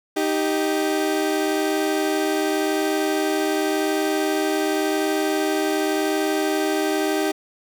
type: tone pair together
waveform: 30% pulse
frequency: 311.1 / 392 Hz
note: D#4 / G4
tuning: 0 / 0 cents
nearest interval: major third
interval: 400 cents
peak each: -20 dBFS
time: 0.16-7.32 s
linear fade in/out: 10 ms
effects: none